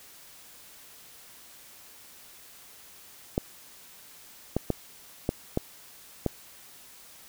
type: clicks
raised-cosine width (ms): 2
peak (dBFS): -11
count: 6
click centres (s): 3.379 / 4.566 / 4.703 / 5.291 / 5.574 / 6.263
effects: white hiss -51 dBFS RMS until 7.28 s